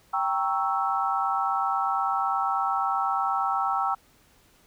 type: chord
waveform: sine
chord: G diminished seventh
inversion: none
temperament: equal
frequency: 784 / 932.3 / 1108.7 / 1318.5 Hz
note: G5 / Bb5 / Db6 / Fb6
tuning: 0 / 0 / 0 / 0 cents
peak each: -27 / -31 / -31 / -27 dBFS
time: 0.13-3.95 s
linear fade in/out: 10 ms
effects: pink hiss -60 dBFS RMS until 4.66 s